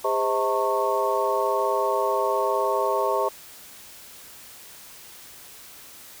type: tone cluster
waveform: sine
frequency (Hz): 404.6 / 520 / 639 / 904 / 1098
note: G#4 / C5 / D#5 / A5 / C#6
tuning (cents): -45 / -11 / +46 / +47 / -17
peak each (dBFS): -27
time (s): 0.04-3.29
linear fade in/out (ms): 10
effects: white hiss -45 dBFS RMS until 6.2 s